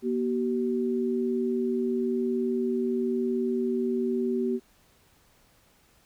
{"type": "tone pair together", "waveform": "sine", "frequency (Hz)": [240, 381], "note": ["B3", "G4"], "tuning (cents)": [-49, -49], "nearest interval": "minor sixth", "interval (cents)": 800, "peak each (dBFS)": -27, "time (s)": [0.02, 4.6], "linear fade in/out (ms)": 50, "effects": ["pink hiss -62 dBFS RMS until 6.05 s"]}